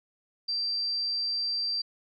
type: tone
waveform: sine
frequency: 4699 Hz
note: D8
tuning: in tune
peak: -27 dBFS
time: 0.48-1.82 s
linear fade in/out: 10 ms
effects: none